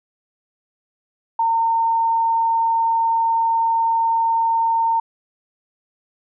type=tone; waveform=sine; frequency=912 Hz; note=A#5; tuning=38 cents flat; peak=-15 dBFS; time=1.39-5 s; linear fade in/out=5 ms; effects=none